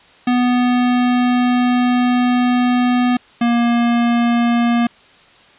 square tone pair in turn, 246.9 / 236.6 Hz, B3 / A#3, 0 / +26 cents, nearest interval minor second, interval 74 cents, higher first, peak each -13 dBFS, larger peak neither, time 0.27-3.17 / 3.41-4.87 s, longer first, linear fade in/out 5 ms, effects white hiss -47 dBFS RMS until 5.58 s + resampled to 8000 Hz

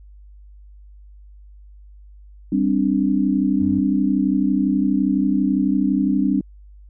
sine chord, G suspended fourth, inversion none, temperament equal, 196 / 261.6 / 293.7 Hz, G3 / C4 / D4, 0 / 0 / 0 cents, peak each -20 dBFS, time 2.52-6.41 s, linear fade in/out 5 ms
triangle tone, 92.5 Hz, F#2, in tune, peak -26 dBFS, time 3.6-3.8 s, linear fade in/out 10 ms
effects added 50 Hz sine -41 dBFS peak until 6.89 s

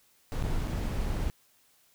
brown noise with dropouts, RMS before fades -30 dBFS, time 0.32-1.3 s, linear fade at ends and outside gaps 0 ms, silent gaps 0.425-0.438 / 0.673-0.678 s, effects white hiss -65 dBFS RMS until 1.94 s

